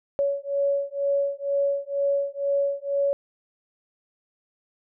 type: beating tone pair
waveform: sine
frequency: 560 / 562.1 Hz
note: C#5 / C#5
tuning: +18 / +24 cents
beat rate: 2.1 Hz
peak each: -25 / -25 dBFS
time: 0.19-3.13 s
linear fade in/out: 0 ms
effects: none